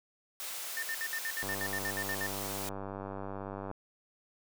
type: high-pass noise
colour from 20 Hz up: white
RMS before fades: -40 dBFS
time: 0.4-2.69 s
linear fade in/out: 0 ms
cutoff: 490 Hz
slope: 12 dB/octave
type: tone bursts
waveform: triangle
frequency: 1799 Hz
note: A6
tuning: 38 cents sharp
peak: -32 dBFS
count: 13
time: 0.77-2.265 s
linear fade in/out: 0 ms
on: 55 ms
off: 65 ms
type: click train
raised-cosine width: 1 ms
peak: -26 dBFS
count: 225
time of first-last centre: 1.43-3.713 s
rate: 98.1 Hz
effects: none